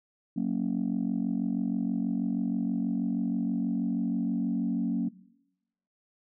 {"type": "chord", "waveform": "sine", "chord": "F# major", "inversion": "none", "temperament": "just", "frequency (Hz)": [185, 231.2, 277.5], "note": ["F#3", "A#3", "C#4"], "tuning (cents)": [0, -14, 2], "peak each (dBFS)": [-30, -28, -31], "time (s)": [0.36, 5.09], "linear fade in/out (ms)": 10, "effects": ["noise-tail reverb RT60 0.9 s tail -21 dB re dry", "tanh soft clip ceiling -20 dBFS"]}